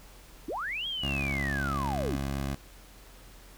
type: linear two-way sweep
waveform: sine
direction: up then down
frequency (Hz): 236.9 to 3297 to 236.9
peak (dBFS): -31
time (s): 0.48-2.16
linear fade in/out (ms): 5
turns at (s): 0.87
type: tone with pitch glide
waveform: 15% pulse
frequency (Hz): 69.1 to 68.7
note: C#2 to C#2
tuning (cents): -5 to -15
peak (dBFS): -24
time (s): 1.02-2.56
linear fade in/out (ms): 20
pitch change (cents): -10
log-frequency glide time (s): 1.58-2.24
effects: added 44 Hz sine -51 dBFS peak until 3.57 s + pink hiss -54 dBFS RMS until 3.57 s